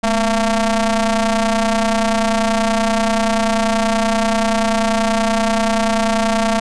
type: ring-modulated tone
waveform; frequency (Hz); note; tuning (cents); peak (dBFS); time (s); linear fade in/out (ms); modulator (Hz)
sawtooth; 229.6; A#3; -26; -7; 0.03-6.6; 10; 444
effects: resampled to 22050 Hz